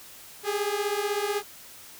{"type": "beating tone pair", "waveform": "sawtooth", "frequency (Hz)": [402.8, 418.8], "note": ["G4", "G#4"], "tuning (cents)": [47, 15], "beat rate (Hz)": 16, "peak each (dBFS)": -25, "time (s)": [0.43, 1.43], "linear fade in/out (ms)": 50, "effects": ["white hiss -47 dBFS RMS until 1.99 s"]}